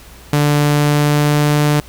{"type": "tone with pitch glide", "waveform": "sawtooth", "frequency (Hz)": [146.83, 148.19], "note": ["D3", "D3"], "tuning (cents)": [0, 16], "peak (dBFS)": -7, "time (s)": [0.33, 1.8], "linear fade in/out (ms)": 2, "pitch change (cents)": 16, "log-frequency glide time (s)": [0.69, 1.61], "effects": ["added 60 Hz sine -39 dBFS peak until 1.88 s", "pink hiss -41 dBFS RMS until 1.88 s"]}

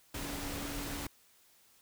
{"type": "tone in noise", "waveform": "sine", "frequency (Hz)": 284.9, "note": "C#4", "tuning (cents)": 48, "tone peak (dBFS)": -43, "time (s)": [0.14, 1.07], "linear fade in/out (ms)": 5, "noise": "pink", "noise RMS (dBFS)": -40, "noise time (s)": [0.14, 1.07], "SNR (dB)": -6, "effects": ["white hiss -65 dBFS RMS until 1.81 s"]}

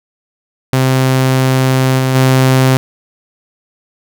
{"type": "tone with level steps", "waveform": "sawtooth", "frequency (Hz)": 130.81, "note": "C3", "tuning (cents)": 0, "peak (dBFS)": [-5, -7, -3], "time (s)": [0.73, 2.77], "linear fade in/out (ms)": 0, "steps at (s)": [1.98, 2.14], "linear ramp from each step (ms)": 20, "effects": []}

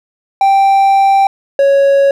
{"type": "tone pair in turn", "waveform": "triangle", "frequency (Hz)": [784, 554.4], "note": ["G5", "C#5"], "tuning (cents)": [0, 0], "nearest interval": "tritone", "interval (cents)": 600, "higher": "first", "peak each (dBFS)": -4, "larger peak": "neither", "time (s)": [[0.41, 1.27], [1.59, 2.11]], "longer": "first", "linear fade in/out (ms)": 2, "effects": []}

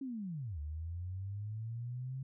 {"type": "linear two-way sweep", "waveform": "sine", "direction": "down then up", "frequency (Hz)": [277.8, 72.4, 134.3], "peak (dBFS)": -38, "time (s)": [0.01, 2.23], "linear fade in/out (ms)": 5, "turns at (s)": 0.59, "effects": []}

